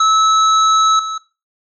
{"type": "tone with level steps", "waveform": "square", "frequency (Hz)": 1300, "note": "E6", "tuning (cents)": -24, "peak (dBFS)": [-10, -21], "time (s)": [0, 1.18], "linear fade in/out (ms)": 5, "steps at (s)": 0.99, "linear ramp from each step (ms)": 5, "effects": ["noise-tail reverb RT60 0.3 s tail -18 dB re dry", "MP3 32 kbps"]}